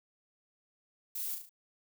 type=noise with echo; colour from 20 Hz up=violet; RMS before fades=-38 dBFS; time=1.15-1.35 s; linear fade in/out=5 ms; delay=36 ms; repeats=4; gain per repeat=-5 dB; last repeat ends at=1.494 s; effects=none